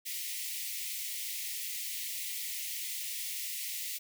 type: high-pass noise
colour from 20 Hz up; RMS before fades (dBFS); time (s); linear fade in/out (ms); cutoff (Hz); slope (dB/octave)
white; -38; 0.05-3.99; 20; 1900; 96
effects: none